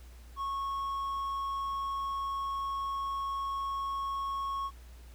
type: tone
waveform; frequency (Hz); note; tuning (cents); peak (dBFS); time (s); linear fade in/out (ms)
triangle; 1099; C#6; -15; -30; 0.36-4.71; 50
effects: added 60 Hz sine -48 dBFS peak until 5.14 s + pink hiss -60 dBFS RMS until 5.14 s